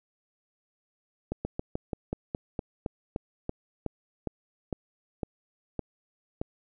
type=slowing click train; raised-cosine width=2 ms; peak=-17 dBFS; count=17; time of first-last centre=1.32-6.415 s; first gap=130 ms; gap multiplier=1.11; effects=none